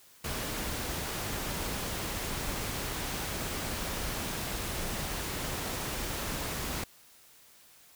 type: noise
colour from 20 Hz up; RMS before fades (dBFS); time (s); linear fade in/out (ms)
pink; -35; 0.24-6.84; 5
effects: white hiss -58 dBFS RMS until 7.95 s